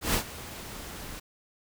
pink noise with ADSR envelope, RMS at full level -24 dBFS, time 0.01-1.2 s, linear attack 130 ms, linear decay 90 ms, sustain -17 dB, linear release 11 ms, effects none

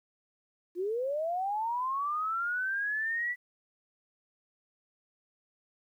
sine linear sweep, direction up, 337.9 to 1975.5 Hz, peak -29 dBFS, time 0.75-3.36 s, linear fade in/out 50 ms, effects 11-bit

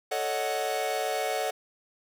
45% pulse chord, D# half-diminished seventh, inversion second, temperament equal, 440 / 554.4 / 622.3 / 740 Hz, A4 / C#5 / D#5 / F#5, 0 / 0 / 0 / 0 cents, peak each -34 / -34 / -34 / -31 dBFS, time 0.11-1.51 s, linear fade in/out 10 ms, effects none

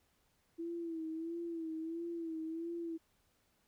sine tone with vibrato, 329.6 Hz, E4, in tune, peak -38 dBFS, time 0.58-2.98 s, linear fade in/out 20 ms, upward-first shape sine, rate 1.5 Hz, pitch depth 59 cents each way, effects pink hiss -75 dBFS RMS until 3.67 s

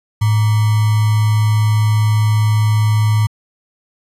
sine tone with sample-and-hold, 107.5 Hz, A2, 40 cents flat, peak -10 dBFS, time 0.21-3.27 s, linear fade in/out 10 ms, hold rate 1050 Hz, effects resampled to 32000 Hz

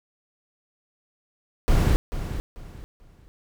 brown noise with echo, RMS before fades -18 dBFS, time 1.68-1.96 s, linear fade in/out 0 ms, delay 440 ms, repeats 3, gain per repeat -11 dB, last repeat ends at 3.28 s, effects none

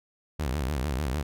sawtooth tone with vibrato, 69.3 Hz, C#2, in tune, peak -23 dBFS, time 0.39-1.23 s, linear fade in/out 10 ms, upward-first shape sine, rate 6.7 Hz, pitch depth 210 cents each way, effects none

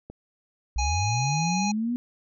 click, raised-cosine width 2 ms, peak -26 dBFS, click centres 0.1 s
sine linear sweep, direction up, 56.2 to 247.4 Hz, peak -24 dBFS, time 0.76-1.96 s, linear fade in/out 0 ms
harmonic tone, 830.6 Hz, G#5, in tune, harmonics 1 / 3 / 5 / 7 / 8, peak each -28 / -33 / -35 / -36 / -37 dBFS, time 0.78-1.72 s, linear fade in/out 10 ms
effects none

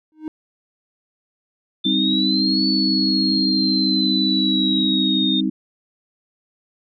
triangle tone with exponential growth, 311.1 Hz, D#4, in tune, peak -20 dBFS, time 0.12-0.28 s, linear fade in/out 1 ms, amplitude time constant 34 ms
sine exponential two-way sweep, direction up then down, 3541 to 4459 to 3651 Hz, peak -19 dBFS, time 1.84-5.41 s, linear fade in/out 10 ms, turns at 2.66 s
sine chord, C minor, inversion second, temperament just, 196.22 / 261.6 / 314 Hz, G3 / C4 / Eb4, +2 / 0 / +16 cents, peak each -22 dBFS, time 1.85-5.5 s, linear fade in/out 10 ms
effects none

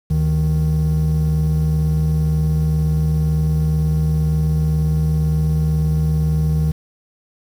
triangle tone pair together, 73.53 / 155.56 Hz, D2 / D#3, +3 / 0 cents, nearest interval octave + minor second, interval 1297 cents, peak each -16 / -13 dBFS, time 0.1-6.72 s, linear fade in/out 10 ms, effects tanh soft clip ceiling -8 dBFS + 7-bit

